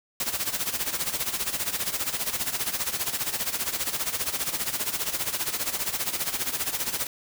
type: noise with tremolo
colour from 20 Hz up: white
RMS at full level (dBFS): -26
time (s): 0.2-7.07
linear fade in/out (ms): 2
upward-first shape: sine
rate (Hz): 15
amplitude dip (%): 75
effects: none